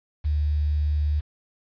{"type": "tone with quantisation", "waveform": "sine", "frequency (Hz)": 74.6, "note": "D2", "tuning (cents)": 28, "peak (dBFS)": -20, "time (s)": [0.24, 1.21], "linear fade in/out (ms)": 20, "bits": 8, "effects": ["resampled to 11025 Hz"]}